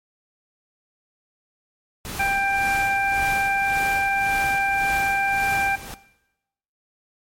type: noise with tremolo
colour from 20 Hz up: pink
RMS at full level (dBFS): -31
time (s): 2.05-5.94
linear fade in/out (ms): 0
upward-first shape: sine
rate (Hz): 1.8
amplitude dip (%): 65
type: harmonic tone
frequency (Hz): 790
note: G5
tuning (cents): +13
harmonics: 1 / 2 / 3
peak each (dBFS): -22 / -25 / -23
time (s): 2.19-5.76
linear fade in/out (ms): 10
effects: noise-tail reverb RT60 0.9 s tail -17 dB re dry + MP3 64 kbps